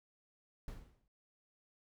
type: noise with exponential decay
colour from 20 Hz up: brown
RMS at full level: -42 dBFS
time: 0.68-1.08 s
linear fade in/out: 1 ms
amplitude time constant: 86 ms
effects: none